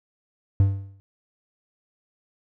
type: tone with exponential decay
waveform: triangle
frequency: 98 Hz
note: G2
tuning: in tune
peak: -10 dBFS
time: 0.6-1 s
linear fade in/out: 0 ms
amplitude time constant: 86 ms
effects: none